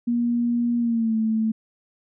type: tone with pitch glide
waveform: sine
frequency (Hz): 238 to 220.8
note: A#3 to A3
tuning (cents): +36 to +6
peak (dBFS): -19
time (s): 0.07-1.52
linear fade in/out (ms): 10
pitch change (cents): -130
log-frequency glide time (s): 0.78-1.16
effects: none